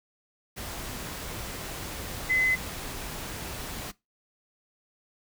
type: tone in noise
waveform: sine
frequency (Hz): 2033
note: B6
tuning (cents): +50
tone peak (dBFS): -21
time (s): 2.29-2.56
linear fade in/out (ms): 20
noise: pink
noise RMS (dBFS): -37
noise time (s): 0.56-3.92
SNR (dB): +13
effects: noise-tail reverb RT60 0.2 s tail -20 dB re dry